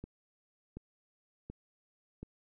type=click train; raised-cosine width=3 ms; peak=-30 dBFS; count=4; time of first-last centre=0.04-2.23 s; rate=1.37 Hz; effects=none